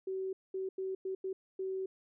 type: tone bursts at uneven times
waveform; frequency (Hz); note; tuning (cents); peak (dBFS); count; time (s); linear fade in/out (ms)
sine; 380; F#4; +46; -34; 6; 0.07-0.33 / 0.54-0.69 / 0.78-0.95 / 1.05-1.15 / 1.24-1.33 / 1.59-1.86; 5
effects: none